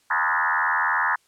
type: tone with frequency modulation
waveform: sine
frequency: 1354 Hz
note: E6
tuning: 46 cents sharp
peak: -19 dBFS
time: 0.1-1.16 s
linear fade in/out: 10 ms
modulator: 83.1 Hz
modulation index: 5.8
effects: white hiss -63 dBFS RMS until 1.27 s + low-pass 10000 Hz 12 dB/octave